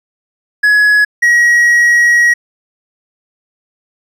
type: tone pair in turn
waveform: triangle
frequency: 1685 / 1904 Hz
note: G#6 / A#6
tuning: +25 / +36 cents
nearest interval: major second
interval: 211 cents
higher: second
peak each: -4 dBFS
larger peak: neither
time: 0.63-1.05 / 1.22-2.34 s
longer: second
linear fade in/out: 10 ms
effects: resampled to 32000 Hz